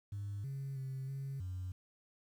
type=tone with pitch steps; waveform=sine; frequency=101.1 / 136.8 / 133 / 136.6 / 91.9 Hz; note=G#2 / C#3 / C3 / C#3 / F#2; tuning=-46 / -23 / +29 / -25 / -11 cents; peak=-37 dBFS; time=0.12-1.72 s; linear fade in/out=5 ms; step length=320 ms; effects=tanh soft clip ceiling -36 dBFS + 11-bit